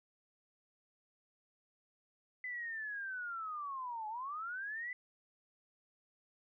sine linear two-way sweep, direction down then up, 2019 to 840 to 2019 Hz, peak -39 dBFS, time 2.44-4.93 s, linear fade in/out 2 ms, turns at 4.08 s, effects none

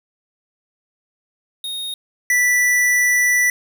square tone pair in turn, 3720 / 1970.6 Hz, A#7 / B6, -4 / -4 cents, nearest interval major seventh, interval 1100 cents, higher first, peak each -25 / -14 dBFS, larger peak second, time 1.64-1.94 / 2.3-3.5 s, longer second, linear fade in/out 2 ms, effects 8-bit

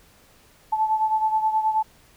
sine beating tone pair, 870 / 879.4 Hz, A5 / A5, -20 / -1 cents, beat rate 9.4 Hz, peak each -20 / -26 dBFS, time 0.72-1.83 s, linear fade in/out 10 ms, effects pink hiss -55 dBFS RMS until 2.16 s

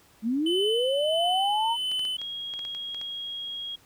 sine linear sweep, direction up, 209.4 to 946 Hz, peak -23 dBFS, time 0.22-1.77 s, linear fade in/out 50 ms
triangle tone with tremolo, 3026 Hz, F#7, 38 cents sharp, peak -24 dBFS, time 0.46-2.17 s, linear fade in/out 5 ms, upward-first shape sine, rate 1.5 Hz, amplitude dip 40%
clicks, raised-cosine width 0.2 ms, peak -25 dBFS, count 10, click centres 1.916 / 1.994 / 2.052 / 2.216 / 2.538 / 2.592 / 2.651 / 2.749 / 2.946 / 3.014 s
sine tone, 3283 Hz, G#7, 21 cents flat, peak -32 dBFS, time 2.18-3.76 s, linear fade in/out 10 ms
effects pink hiss -58 dBFS RMS until 3.85 s + high-pass 60 Hz 12 dB/octave

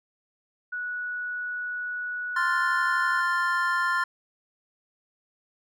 sine tone, 1469 Hz, F#6, 13 cents flat, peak -29 dBFS, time 0.72-3.21 s, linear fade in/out 10 ms
triangle chord, F major, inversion second, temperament equal, 1046.5 / 1396.9 / 1760 Hz, C6 / F6 / A6, 0 / 0 / 0 cents, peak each -25 / -25 / -26 dBFS, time 2.36-4.04 s, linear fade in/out 5 ms
effects none

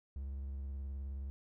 triangle tone with vibrato, 68.3 Hz, C#2, 25 cents flat, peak -37 dBFS, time 0.16-1.3 s, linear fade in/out 0 ms, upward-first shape sine, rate 19 Hz, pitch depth 65 cents each way, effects none

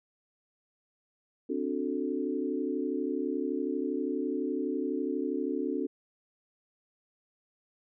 sine chord, D dominant seventh, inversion third, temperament equal with one note detuned, 261.6 / 293.7 / 366.6 / 440 Hz, C4 / D4 / F#4 / A4, 0 / 0 / -16 / 0 cents, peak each -34 / -33 / -35 / -36 dBFS, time 1.49-5.87 s, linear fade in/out 10 ms, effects none

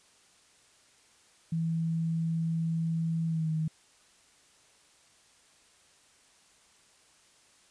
sine tone with pitch glide, 163.9 to 157.86 Hz, E3 to D#3, -10 to +25 cents, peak -27 dBFS, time 1.52-3.68 s, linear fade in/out 5 ms, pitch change -65 cents, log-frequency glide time 3.27-3.5 s, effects white hiss -62 dBFS RMS until 7.7 s + resampled to 22050 Hz

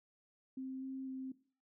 sine tone with pitch steps, 262.5 / 265.1 / 262.4 Hz, C4 / C4 / C4, +6 / +23 / +5 cents, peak -40 dBFS, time 0.57-1.32 s, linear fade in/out 5 ms, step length 250 ms, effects noise-tail reverb RT60 0.4 s tail -17 dB re dry

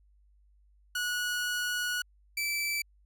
sawtooth tone pair in turn, 1462 / 2321 Hz, F#6 / D7, -21 / -21 cents, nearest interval minor sixth, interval 800 cents, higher second, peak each -26 dBFS, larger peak neither, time 0.95-2.02 / 2.37-2.82 s, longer first, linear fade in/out 5 ms, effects added 50 Hz sine -60 dBFS peak until 3.05 s

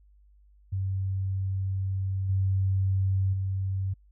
sine tone with level steps, 95.9 Hz, G2, 37 cents flat, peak -26 / -22 / -26 dBFS, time 0.72-3.94 s, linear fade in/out 10 ms, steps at 2.29 / 3.33 s, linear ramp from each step 5 ms, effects added 50 Hz sine -55 dBFS peak until 4.11 s

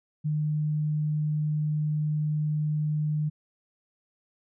sine tone, 151.7 Hz, D#3, 44 cents flat, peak -24 dBFS, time 0.24-3.3 s, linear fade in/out 20 ms, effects none

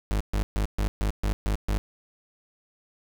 40% pulse tone bursts, 51.2 Hz, G#1, 24 cents flat, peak -22 dBFS, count 8, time 0.11-1.78 s, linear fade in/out 0 ms, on 95 ms, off 130 ms, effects none

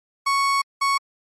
35% pulse tone bursts at uneven times, 1108.7 Hz, C#6, in tune, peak -16 dBFS, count 2, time 0.26-0.62 / 0.81-0.98 s, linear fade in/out 10 ms, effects low-pass 9000 Hz 12 dB/octave + MP3 64 kbps

